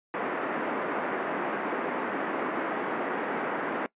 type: band-pass noise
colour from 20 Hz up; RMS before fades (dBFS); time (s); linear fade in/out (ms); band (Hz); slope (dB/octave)
pink; -31; 0.14-3.86; 0; 250 to 1900; 24
effects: noise-tail reverb RT60 0.1 s tail -21 dB re dry + resampled to 8000 Hz